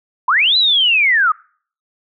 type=linear two-way sweep; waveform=sine; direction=up then down; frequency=910 to 4062 to 1197 Hz; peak=-10 dBFS; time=0.28-1.32 s; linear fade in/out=5 ms; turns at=0.57 s; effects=noise-tail reverb RT60 0.5 s tail -26 dB re dry